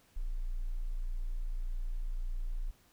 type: tone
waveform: sine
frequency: 29.14 Hz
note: A#0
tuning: in tune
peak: -32 dBFS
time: 0.16-2.71 s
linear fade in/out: 10 ms
effects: pink hiss -66 dBFS RMS until 2.92 s